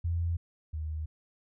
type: tone pair in turn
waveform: sine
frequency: 84.8 / 77.81 Hz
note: E2 / D#2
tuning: +50 / +1 cents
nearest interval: minor second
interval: 149 cents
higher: first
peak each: -27 / -32 dBFS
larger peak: first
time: 0.04-0.37 / 0.73-1.06 s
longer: neither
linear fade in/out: 10 ms
effects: none